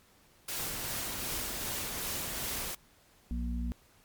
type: noise with tremolo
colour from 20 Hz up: white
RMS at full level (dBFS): -36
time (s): 0.48-2.75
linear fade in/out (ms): 5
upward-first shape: sine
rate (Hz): 2.6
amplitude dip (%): 30
type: noise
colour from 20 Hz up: pink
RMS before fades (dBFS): -42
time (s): 0.58-2.73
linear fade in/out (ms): 20
type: harmonic tone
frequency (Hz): 59.3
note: A#1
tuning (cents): +30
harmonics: 1 / 3 / 4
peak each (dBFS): -32 / -42 / -38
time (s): 3.31-3.72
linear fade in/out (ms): 0
effects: pink hiss -63 dBFS RMS until 4.04 s + MP3 96 kbps